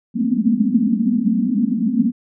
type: band-pass noise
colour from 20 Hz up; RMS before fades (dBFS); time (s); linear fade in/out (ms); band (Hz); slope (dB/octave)
white; -17; 0.14-2.12; 50; 190 to 260; 96
effects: none